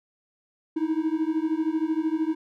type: beating tone pair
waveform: triangle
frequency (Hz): 311.1 / 324.1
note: D#4 / E4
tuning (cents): 0 / -29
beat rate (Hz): 13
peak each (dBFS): -24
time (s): 0.76-2.35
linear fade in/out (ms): 10
effects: none